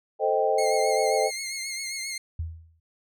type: chord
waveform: sine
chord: A half-diminished seventh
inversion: none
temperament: equal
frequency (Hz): 440 / 523.3 / 622.3 / 784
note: A4 / C5 / Eb5 / G5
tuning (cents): 0 / 0 / 0 / 0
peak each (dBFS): -26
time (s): 0.19-1.31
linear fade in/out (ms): 50
type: tone with vibrato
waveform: 15% pulse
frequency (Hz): 2138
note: C7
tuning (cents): +37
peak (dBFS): -24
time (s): 0.58-2.18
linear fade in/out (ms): 5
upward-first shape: triangle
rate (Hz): 7.5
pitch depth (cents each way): 53
type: tone with exponential decay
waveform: sine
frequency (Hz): 81.7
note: E2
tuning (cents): -15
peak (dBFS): -25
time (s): 2.39-2.8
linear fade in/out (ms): 5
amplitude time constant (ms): 89
effects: none